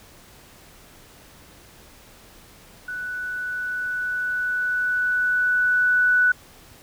sine tone with level ramp, 1484 Hz, F#6, 5 cents sharp, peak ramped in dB -28 to -14 dBFS, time 2.88-6.32 s, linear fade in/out 5 ms, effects pink hiss -49 dBFS RMS until 6.82 s

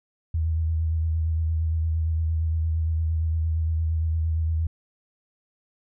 sine tone with vibrato, 80.5 Hz, E2, 41 cents flat, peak -21 dBFS, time 0.34-4.67 s, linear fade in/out 5 ms, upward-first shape sine, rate 8.7 Hz, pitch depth 31 cents each way, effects none

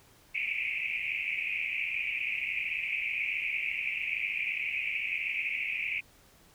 pink band-pass noise, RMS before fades -33 dBFS, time 0.34-6.01 s, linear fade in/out 20 ms, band 2200 to 2600 Hz, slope 96 dB/octave, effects pink hiss -60 dBFS RMS until 6.54 s

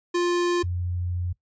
square / sine tone pair in turn, 350.4 / 88.69 Hz, F4 / F2, +6 / +27 cents, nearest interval 2 octaves, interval 2379 cents, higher first, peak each -21 / -25 dBFS, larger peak first, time 0.14-0.63 / 0.63-1.33 s, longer second, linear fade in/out 10 ms, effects noise-tail reverb RT60 0.1 s tail -19 dB re dry + resampled to 16000 Hz

